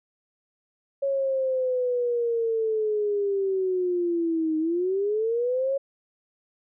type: linear two-way sweep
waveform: sine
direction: down then up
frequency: 554.4 to 311.1 to 554.4 Hz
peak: -22 dBFS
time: 1.02-5.78 s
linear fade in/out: 10 ms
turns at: 4.58 s
effects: none